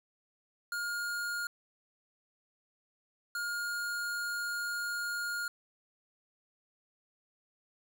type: tone bursts at uneven times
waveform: square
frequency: 1421 Hz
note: F6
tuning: 30 cents sharp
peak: -34 dBFS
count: 2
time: 0.72-1.47 / 3.35-5.48 s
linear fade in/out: 2 ms
effects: 10-bit